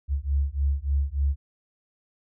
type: beating tone pair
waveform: sine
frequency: 68.4 / 71.8 Hz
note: C#2 / D2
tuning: -23 / -39 cents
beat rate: 3.4 Hz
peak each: -25 dBFS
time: 0.08-1.36 s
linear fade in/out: 50 ms
effects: none